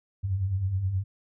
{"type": "beating tone pair", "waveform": "sine", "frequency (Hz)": [87.31, 96.81], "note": ["F2", "G2"], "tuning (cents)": [0, -21], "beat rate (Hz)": 9.5, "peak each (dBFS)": [-34, -25], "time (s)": [0.23, 1.04], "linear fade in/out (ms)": 20, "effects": []}